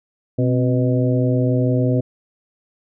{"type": "harmonic tone with a mistuned harmonic", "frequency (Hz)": 124.7, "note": "B2", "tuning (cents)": 17, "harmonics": [1, 2, 3, 4, 5], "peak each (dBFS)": [-17, -20, -26, -24, -27], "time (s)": [0.38, 2.01], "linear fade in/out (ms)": 10, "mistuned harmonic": 2, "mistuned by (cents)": 74, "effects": []}